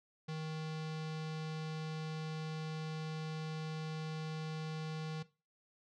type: tone with low-pass filter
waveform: square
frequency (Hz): 157.2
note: D#3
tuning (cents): +18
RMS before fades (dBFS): -41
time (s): 0.28-5.23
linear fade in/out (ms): 10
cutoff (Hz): 4700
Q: 1.5
effects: noise-tail reverb RT60 0.3 s tail -17 dB re dry